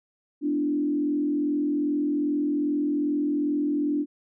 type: tone with frequency modulation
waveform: sine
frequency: 293.7 Hz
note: D4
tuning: in tune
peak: -22 dBFS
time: 0.41-4.06 s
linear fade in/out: 50 ms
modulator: 42.5 Hz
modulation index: 0.69
effects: none